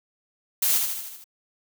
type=noise with echo; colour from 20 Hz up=blue; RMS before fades=-22 dBFS; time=0.62-0.78 s; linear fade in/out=5 ms; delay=77 ms; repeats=6; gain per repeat=-4 dB; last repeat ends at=1.242 s; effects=none